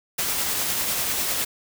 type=noise with tremolo; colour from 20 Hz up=white; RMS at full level=-24 dBFS; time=0.18-1.45 s; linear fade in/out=10 ms; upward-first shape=sine; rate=10 Hz; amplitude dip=25%; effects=none